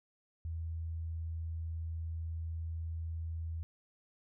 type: tone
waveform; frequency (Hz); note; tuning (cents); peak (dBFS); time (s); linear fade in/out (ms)
sine; 81.8; E2; -13; -36; 0.45-3.63; 0
effects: none